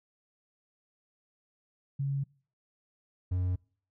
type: tone pair in turn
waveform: sine / triangle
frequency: 138.59 / 90.85 Hz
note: C#3 / F#2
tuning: 0 / -31 cents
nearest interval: perfect fifth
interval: 731 cents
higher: first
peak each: -28 / -25 dBFS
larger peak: second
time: 1.99-2.24 / 3.31-3.56 s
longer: neither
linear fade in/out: 10 ms
effects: noise-tail reverb RT60 0.5 s tail -26 dB re dry